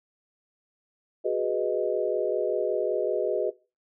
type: chord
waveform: sine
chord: G# minor seventh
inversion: third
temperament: equal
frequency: 370 / 415.3 / 493.9 / 622.3 Hz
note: F#4 / G#4 / B4 / D#5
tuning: 0 / 0 / 0 / 0 cents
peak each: -29 dBFS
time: 1.24-3.51 s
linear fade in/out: 20 ms
effects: noise-tail reverb RT60 0.3 s tail -20 dB re dry